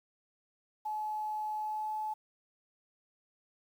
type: tone with pitch glide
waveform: sine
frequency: 855 to 860.4 Hz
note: A5 to A5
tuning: -50 to -39 cents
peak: -33 dBFS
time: 0.85-2.14 s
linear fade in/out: 10 ms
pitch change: +11 cents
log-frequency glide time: 1.58-1.93 s
effects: 10-bit